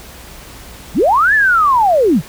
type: linear two-way sweep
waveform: sine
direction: up then down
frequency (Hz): 116.54 to 1781 to 117.2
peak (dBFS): -8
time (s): 0.94-2.22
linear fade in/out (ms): 50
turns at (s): 1.34
effects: added 60 Hz sine -39 dBFS peak until 2.28 s + pink hiss -36 dBFS RMS until 2.28 s